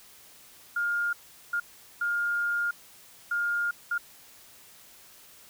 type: tone bursts at uneven times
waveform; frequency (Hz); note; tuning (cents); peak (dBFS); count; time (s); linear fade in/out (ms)
sine; 1413; F6; +20; -25; 5; 0.76-1.13 / 1.53-1.6 / 2.01-2.71 / 3.31-3.71 / 3.91-3.98; 5
effects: white hiss -53 dBFS RMS until 5.49 s